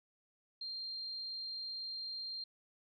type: tone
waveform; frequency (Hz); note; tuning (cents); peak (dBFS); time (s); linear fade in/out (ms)
sine; 4186; C8; 0; -40; 0.61-2.44; 5
effects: none